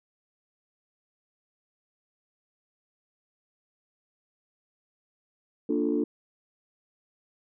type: chord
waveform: sine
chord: Bb major seventh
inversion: none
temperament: equal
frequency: 233.1 / 293.7 / 349.2 / 440 Hz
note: Bb3 / D4 / F4 / A4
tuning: 0 / 0 / 0 / 0 cents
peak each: -30 / -26 / -30 / -30 dBFS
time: 5.69-6.04 s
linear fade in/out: 5 ms
effects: tanh soft clip ceiling -15 dBFS